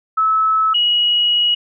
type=tone pair in turn; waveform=sine; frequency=1300 / 2906 Hz; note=E6 / F#7; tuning=-24 / -32 cents; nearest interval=octave + major second; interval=1392 cents; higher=second; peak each=-12 dBFS; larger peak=neither; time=0.17-0.74 / 0.74-1.55 s; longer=second; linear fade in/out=10 ms; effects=none